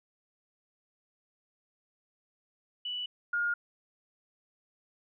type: tone pair in turn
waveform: sine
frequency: 2960 / 1421.4 Hz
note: F#7 / F6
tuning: 0 / +30 cents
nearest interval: octave + minor second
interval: 1270 cents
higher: first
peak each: -33 / -27 dBFS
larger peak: second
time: 2.85-3.06 / 3.33-3.54 s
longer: neither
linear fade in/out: 5 ms
effects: none